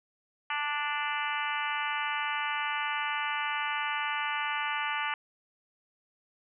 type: harmonic tone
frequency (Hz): 293.7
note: D4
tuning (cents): 0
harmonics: 3 / 4 / 5 / 6 / 7 / 8 / 9 / 10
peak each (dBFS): -35 / -36 / -37 / -38 / -38 / -39 / -40 / -40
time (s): 0.5-5.14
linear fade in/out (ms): 2
effects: none